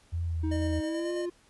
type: tone with vibrato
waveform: sine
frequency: 83.2 Hz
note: E2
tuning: 17 cents sharp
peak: -28 dBFS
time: 0.12-0.81 s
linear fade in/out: 20 ms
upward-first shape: sine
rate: 2.5 Hz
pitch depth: 36 cents each way
type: tone with pitch glide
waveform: triangle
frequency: 315.8 to 350.4 Hz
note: D#4 to F4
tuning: +26 to +6 cents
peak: -28 dBFS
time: 0.43-1.3 s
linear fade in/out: 10 ms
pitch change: +180 cents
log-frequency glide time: 0.83-1.12 s
type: tone with tremolo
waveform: square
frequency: 607 Hz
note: D#5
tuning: 43 cents flat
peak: -35 dBFS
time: 0.51-1.26 s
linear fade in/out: 10 ms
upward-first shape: square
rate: 9.2 Hz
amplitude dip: 30%
effects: pink hiss -62 dBFS RMS until 1.49 s + resampled to 24000 Hz